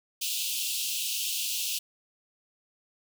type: high-pass noise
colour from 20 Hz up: pink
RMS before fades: -31 dBFS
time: 0.21-1.79 s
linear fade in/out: 10 ms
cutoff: 2600 Hz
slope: 96 dB/octave
effects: none